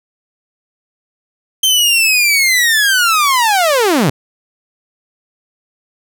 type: linear sweep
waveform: sawtooth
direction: down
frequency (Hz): 3136 to 116.8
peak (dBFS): -6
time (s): 1.63-4.1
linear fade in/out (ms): 5
effects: none